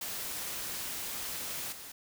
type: noise with level steps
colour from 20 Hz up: white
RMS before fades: -38 / -46 dBFS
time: 0.01-1.92 s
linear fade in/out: 5 ms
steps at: 1.72 s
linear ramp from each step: 5 ms
effects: none